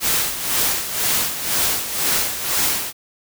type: noise with tremolo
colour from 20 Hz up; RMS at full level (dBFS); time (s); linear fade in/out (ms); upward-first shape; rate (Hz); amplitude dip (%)
white; -18; 0-2.93; 50; sine; 2; 65
effects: none